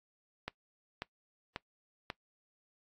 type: click train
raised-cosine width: 0.3 ms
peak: -21 dBFS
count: 4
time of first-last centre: 0.48-2.102 s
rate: 1.85 Hz
effects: noise-tail reverb RT60 0.1 s tail -21 dB re dry + AAC 32 kbps